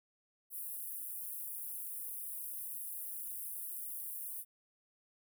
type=high-pass noise; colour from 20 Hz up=pink; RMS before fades=-43 dBFS; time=0.5-4.45 s; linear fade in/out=50 ms; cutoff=10000 Hz; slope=48 dB/octave; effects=none